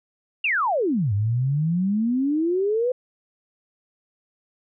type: exponential two-way sweep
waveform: sine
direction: down then up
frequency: 2868 to 98 to 513 Hz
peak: -19 dBFS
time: 0.44-2.92 s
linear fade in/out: 5 ms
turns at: 1.13 s
effects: none